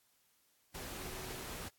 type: tone in noise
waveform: sine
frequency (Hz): 372.5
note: F#4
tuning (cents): +12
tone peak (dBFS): -50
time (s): 0.99-1.43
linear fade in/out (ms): 10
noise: pink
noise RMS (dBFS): -45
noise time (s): 0.74-1.69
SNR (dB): -8
effects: white hiss -73 dBFS RMS until 1.78 s + AAC 64 kbps